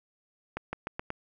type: accelerating click train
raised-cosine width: 0.5 ms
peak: -18 dBFS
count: 5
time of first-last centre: 0.57-1.104 s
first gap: 160 ms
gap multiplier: 0.88
effects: none